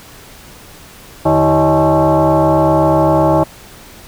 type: tone with frequency modulation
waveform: sine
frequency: 152.9 Hz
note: D#3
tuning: 30 cents flat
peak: -8 dBFS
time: 1.25-3.44 s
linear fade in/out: 10 ms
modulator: 238 Hz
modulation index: 3.4
effects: pink hiss -38 dBFS RMS until 4.07 s